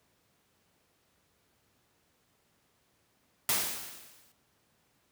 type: noise with exponential decay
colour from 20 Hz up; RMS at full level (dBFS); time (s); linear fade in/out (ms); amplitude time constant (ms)
white; -26; 3.49-4.32; 2; 180
effects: pink hiss -71 dBFS RMS until 5.11 s + high-pass 80 Hz 12 dB/octave